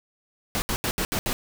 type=noise bursts at uneven times; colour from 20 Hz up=pink; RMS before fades=-26 dBFS; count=6; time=0.55-0.62 / 0.69-0.76 / 0.84-0.91 / 0.98-1.05 / 1.12-1.19 / 1.26-1.33 s; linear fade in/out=0 ms; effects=none